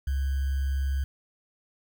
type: tone with sample-and-hold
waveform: sine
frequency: 68 Hz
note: C#2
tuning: 33 cents flat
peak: -24 dBFS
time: 0.07-1.04 s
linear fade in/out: 5 ms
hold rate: 1575 Hz
effects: none